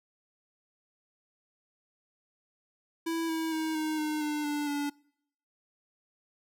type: tone with pitch steps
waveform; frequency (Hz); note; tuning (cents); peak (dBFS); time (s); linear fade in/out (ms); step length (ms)
square; 329.6 / 323.4 / 317.3 / 311.3 / 305.4 / 299.6 / 294 / 288.4; E4 / E4 / D#4 / D#4 / D#4 / D4 / D4 / D4; 0 / -33 / +34 / +1 / -32 / +35 / +2 / -31; -30; 3.06-4.9; 10; 230
effects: noise-tail reverb RT60 0.7 s tail -25 dB re dry